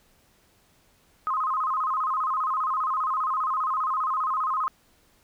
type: tone with vibrato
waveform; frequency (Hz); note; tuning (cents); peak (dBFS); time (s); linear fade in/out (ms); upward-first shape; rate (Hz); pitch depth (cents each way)
sine; 1154; D6; -31; -23; 1.27-4.68; 0; square; 15; 150
effects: pink hiss -62 dBFS RMS until 5.23 s